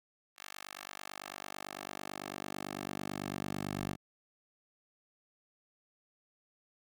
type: tone with high-pass filter sweep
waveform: 10% pulse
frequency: 49 Hz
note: G1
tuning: in tune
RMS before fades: -42 dBFS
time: 0.36-3.97 s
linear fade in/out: 50 ms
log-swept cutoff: 1500 to 120 Hz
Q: 0.73
effects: Opus 48 kbps